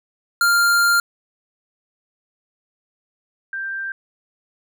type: tone pair in turn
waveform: square / sine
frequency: 1396.9 / 1576.8 Hz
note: F6 / G6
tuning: 0 / +10 cents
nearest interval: major second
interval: 210 cents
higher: second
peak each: -14 / -24 dBFS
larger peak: first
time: 0.41-1 / 3.53-3.92 s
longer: first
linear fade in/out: 2 ms
effects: none